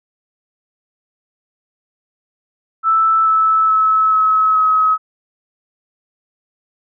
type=tone with pitch steps; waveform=sine; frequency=1318.5 / 1307.9 / 1297.3 / 1286.9 / 1276.5 Hz; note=E6 / E6 / E6 / E6 / D#6; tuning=0 / -14 / -28 / -42 / +44 cents; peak=-10 dBFS; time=2.83-4.98 s; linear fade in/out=50 ms; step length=430 ms; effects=none